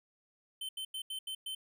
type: tone bursts at uneven times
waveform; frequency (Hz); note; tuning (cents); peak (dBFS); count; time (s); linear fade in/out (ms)
square; 3083; G7; -29; -38; 6; 0.61-0.69 / 0.77-0.85 / 0.94-1.02 / 1.1-1.19 / 1.27-1.35 / 1.46-1.55; 5
effects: none